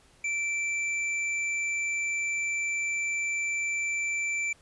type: tone with tanh clipping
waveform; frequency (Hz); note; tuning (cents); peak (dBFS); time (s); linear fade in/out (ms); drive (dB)
sine; 2336; D7; -10; -29; 0.24-4.53; 5; 15
effects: pink hiss -60 dBFS RMS until 4.61 s + resampled to 24000 Hz